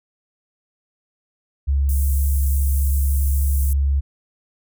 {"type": "tone", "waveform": "sine", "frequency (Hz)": 69.3, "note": "C#2", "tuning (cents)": 0, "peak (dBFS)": -15, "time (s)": [1.67, 4.01], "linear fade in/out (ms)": 20}
{"type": "high-pass noise", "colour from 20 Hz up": "pink", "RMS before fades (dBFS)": -32, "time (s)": [1.89, 3.73], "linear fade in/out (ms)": 0, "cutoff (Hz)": 9200, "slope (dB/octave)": 24}
{"effects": []}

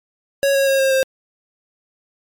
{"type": "tone with pitch steps", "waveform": "square", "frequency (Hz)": [554.4, 548, 541.7, 535.5, 529.4], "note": ["C#5", "C#5", "C#5", "C5", "C5"], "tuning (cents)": [0, -20, -40, 40, 20], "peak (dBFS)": -14, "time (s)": [0.43, 1.03], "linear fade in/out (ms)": 0, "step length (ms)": 120, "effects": ["MP3 96 kbps"]}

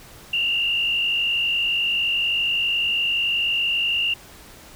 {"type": "tone with frequency modulation", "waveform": "sine", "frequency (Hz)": 2798, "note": "F7", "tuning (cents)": 3, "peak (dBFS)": -19, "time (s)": [0.33, 4.14], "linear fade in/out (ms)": 5, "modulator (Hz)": 51.7, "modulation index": 1.4, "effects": ["pink hiss -45 dBFS RMS until 4.75 s"]}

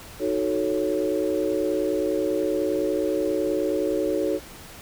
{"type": "chord", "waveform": "sine", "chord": "D# half-diminished seventh", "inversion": "none", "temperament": "equal", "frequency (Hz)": [311.1, 370, 440, 554.4], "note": ["D#4", "F#4", "A4", "C#5"], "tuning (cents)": [0, 0, 0, 0], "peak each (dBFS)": -27, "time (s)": [0.19, 4.4], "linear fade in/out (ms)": 50, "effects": ["pink hiss -43 dBFS RMS until 4.81 s"]}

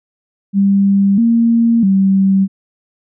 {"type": "tone with pitch steps", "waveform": "sine", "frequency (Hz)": [197.8, 231.5, 193.4], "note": ["G3", "A#3", "G3"], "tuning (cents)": [16, -12, -23], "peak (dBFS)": -8, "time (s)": [0.53, 2.48], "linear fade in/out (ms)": 50, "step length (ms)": 650, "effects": []}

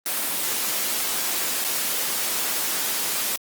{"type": "noise with dropouts", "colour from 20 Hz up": "white", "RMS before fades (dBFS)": -25, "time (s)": [0.06, 3.36], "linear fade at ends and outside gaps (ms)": 1, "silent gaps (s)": [1.642, 1.647], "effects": ["high-pass 200 Hz 12 dB/octave", "Opus 24 kbps"]}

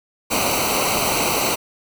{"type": "noise with comb filter", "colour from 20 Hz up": "pink", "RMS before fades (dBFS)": -20, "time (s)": [0.3, 1.56], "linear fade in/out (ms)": 20, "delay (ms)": 0.58, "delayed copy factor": -0.85, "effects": []}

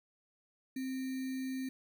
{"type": "tone with sample-and-hold", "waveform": "sine", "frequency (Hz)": 261.6, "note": "C4", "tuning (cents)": 0, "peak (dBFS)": -35, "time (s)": [0.76, 1.69], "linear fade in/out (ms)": 5, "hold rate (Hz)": 2100, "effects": []}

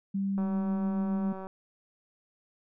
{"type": "tone with pitch glide", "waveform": "sine", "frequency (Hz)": [196, 197.36], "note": ["G3", "G3"], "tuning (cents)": [0, 12], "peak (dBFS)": -27, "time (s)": [0.14, 1.33], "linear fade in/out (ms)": 10, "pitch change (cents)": 12, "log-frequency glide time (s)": [0.28, 1]}
{"type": "click train", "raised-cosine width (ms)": 1, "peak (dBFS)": -28, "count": 208, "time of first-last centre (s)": [0.38, 1.469], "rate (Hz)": 190}
{"effects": []}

